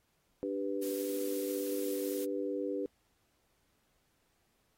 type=chord; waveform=sine; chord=G major; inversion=second; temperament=equal; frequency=293.7 / 392 / 493.9 Hz; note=D4 / G4 / B4; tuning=0 / 0 / 0 cents; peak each=-37 dBFS; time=0.43-2.86 s; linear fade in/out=0 ms
type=noise; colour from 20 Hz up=blue; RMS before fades=-44 dBFS; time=0.82-2.25 s; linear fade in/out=5 ms
effects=pink hiss -75 dBFS RMS until 4.77 s + AAC 48 kbps